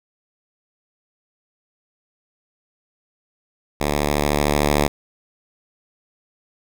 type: tone with level ramp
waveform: 5% pulse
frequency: 73.3 Hz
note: D2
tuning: 3 cents flat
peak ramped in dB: -8 to -4 dBFS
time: 3.8-4.88 s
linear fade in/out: 10 ms
effects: none